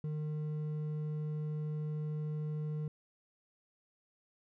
sine tone with hard clipping, 152.2 Hz, D#3, 38 cents flat, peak -36 dBFS, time 0.04-2.88 s, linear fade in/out 2 ms, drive 5 dB, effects none

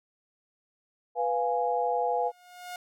sine chord, F diminished, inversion second, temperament equal, 493.9 / 698.5 / 830.6 Hz, Cb5 / F5 / Ab5, 0 / 0 / 0 cents, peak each -29 dBFS, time 1.15-2.32 s, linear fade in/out 50 ms
sawtooth tone with exponential growth, 717 Hz, F5, 45 cents sharp, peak -31 dBFS, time 2.07-2.76 s, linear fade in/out 2 ms, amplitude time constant 150 ms
effects none

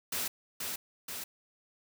white noise with echo, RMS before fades -34 dBFS, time 0.12-0.28 s, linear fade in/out 5 ms, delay 480 ms, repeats 2, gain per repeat -3 dB, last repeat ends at 1.24 s, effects none

